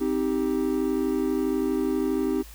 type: chord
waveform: triangle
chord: C minor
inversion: none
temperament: just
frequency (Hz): 261.6 / 314 / 392.4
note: C4 / Eb4 / G4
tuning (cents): 0 / +16 / +2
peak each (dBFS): -25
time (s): 0-2.43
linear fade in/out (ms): 20
effects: added 53 Hz sine -43 dBFS peak until 2.54 s + white hiss -49 dBFS RMS until 2.54 s